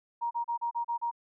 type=tone bursts; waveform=sine; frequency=941 Hz; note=A#5; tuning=16 cents sharp; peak=-28 dBFS; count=7; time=0.21-1.114 s; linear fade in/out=20 ms; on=100 ms; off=34 ms; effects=none